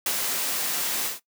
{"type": "noise with ADSR envelope", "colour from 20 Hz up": "white", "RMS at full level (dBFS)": -24, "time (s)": [0.06, 1.2], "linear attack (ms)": 3, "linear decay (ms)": 59, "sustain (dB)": -3, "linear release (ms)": 150, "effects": ["noise-tail reverb RT60 0.1 s tail -17 dB re dry", "high-pass 200 Hz 12 dB/octave"]}